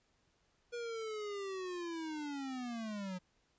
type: linear sweep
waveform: square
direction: down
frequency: 481.7 to 179 Hz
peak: -40 dBFS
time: 0.72-3.19 s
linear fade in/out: 20 ms
effects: pink hiss -75 dBFS RMS until 3.58 s + resampled to 16000 Hz